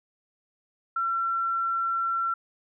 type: tone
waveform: sine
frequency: 1355 Hz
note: E6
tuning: 47 cents sharp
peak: -24 dBFS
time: 0.96-2.34 s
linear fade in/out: 5 ms
effects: none